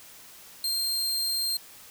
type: tone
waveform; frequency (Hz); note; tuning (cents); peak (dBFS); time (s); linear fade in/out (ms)
sawtooth; 4186; C8; 0; -23; 0.64-1.57; 2
effects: white hiss -49 dBFS RMS until 1.9 s